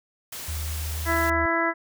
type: noise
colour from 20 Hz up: white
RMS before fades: -36 dBFS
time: 0.32-1.3 s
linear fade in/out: 5 ms
type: tone with vibrato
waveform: sine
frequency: 77.78 Hz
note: D#2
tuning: in tune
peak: -28 dBFS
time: 0.48-1.46 s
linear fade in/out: 5 ms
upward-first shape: sine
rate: 6 Hz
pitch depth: 10 cents each way
type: harmonic tone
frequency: 332.8 Hz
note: E4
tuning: 17 cents sharp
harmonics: 1 / 2 / 3 / 4 / 5 / 6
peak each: -28 / -28 / -28 / -28 / -28 / -28 dBFS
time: 1.05-1.74 s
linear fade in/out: 50 ms
effects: none